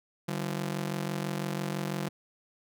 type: ring-modulated tone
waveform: sawtooth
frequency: 170.9 Hz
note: F3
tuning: 37 cents flat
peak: -24 dBFS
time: 0.28-2.09 s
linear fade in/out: 5 ms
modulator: 23 Hz
effects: none